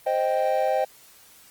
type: chord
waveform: triangle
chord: C minor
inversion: none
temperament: equal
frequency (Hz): 523.3 / 622.3 / 784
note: C5 / Eb5 / G5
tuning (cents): 0 / 0 / 0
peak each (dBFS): -23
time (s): 0.06-0.85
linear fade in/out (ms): 10
effects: white hiss -52 dBFS RMS until 1.5 s + Opus 24 kbps

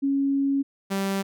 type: tone pair in turn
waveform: sine / sawtooth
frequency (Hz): 276.3 / 195.37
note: C#4 / G3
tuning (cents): -6 / -6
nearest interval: tritone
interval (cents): 600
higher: first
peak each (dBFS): -20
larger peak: neither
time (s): 0.02-0.63 / 0.9-1.23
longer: first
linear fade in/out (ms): 20
effects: none

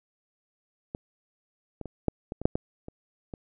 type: clicks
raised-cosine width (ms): 2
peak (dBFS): -20 / -23 / -24 / -10 / -20 / -22 / -6 / -14 / -26 / -24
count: 10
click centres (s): 0.949 / 1.813 / 1.857 / 2.083 / 2.321 / 2.416 / 2.455 / 2.555 / 2.884 / 3.338
effects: none

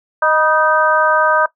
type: harmonic tone with a mistuned harmonic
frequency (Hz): 310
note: D#4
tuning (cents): -6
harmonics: 2 / 3 / 4 / 5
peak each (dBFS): -16 / -16 / -16 / -16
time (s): 0.22-1.46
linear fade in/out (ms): 5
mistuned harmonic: 3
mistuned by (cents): +63
effects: noise-tail reverb RT60 0.1 s tail -18 dB re dry

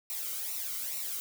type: noise with flanger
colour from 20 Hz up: blue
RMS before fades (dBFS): -36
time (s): 0.1-1.2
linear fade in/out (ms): 0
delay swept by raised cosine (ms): 0.61 to 1.19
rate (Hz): 2.3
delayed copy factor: -0.7
effects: none

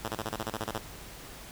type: tone bursts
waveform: 5% pulse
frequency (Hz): 110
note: A2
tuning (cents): 0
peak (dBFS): -20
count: 11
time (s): 0.04-0.785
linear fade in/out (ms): 10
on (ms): 45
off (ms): 25
effects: added 50 Hz sine -52 dBFS peak until 1.51 s + pink hiss -46 dBFS RMS until 1.51 s

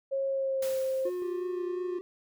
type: tone with pitch glide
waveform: sine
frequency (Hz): 543 to 527.5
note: C#5 to C5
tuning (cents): -36 to +14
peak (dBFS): -27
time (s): 0.11-1.1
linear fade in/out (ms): 20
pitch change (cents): -50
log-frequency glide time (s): 0.28-0.77
type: noise with exponential decay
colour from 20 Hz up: white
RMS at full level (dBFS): -40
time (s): 0.62-1.68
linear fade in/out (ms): 5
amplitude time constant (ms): 230
type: tone with vibrato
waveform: triangle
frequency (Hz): 357.1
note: F4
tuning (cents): +39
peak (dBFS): -29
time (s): 1.05-1.99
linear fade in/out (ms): 5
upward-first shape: sine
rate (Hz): 2.9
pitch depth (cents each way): 18
type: tone with tremolo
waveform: triangle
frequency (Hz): 385.4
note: G4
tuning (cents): -29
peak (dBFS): -36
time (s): 1.22-2.01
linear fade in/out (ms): 0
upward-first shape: sine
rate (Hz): 2.9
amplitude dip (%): 30
effects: none

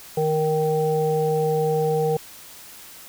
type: harmonic tone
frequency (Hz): 155.6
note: D#3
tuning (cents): 0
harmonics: 1 / 3 / 5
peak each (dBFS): -25 / -20 / -27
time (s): 0.17-2.17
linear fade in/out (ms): 5
effects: white hiss -43 dBFS RMS until 3.08 s

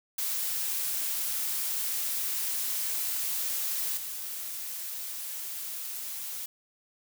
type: noise with level steps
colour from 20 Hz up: blue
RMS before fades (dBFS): -31 / -37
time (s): 0.18-6.46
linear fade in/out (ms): 5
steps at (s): 3.97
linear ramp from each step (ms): 5
effects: none

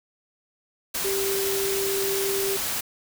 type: tone in noise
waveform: sine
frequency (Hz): 392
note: G4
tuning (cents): 0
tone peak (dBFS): -25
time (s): 1.04-2.57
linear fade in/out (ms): 10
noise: white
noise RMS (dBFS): -28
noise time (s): 0.94-2.81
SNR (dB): 0
effects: none

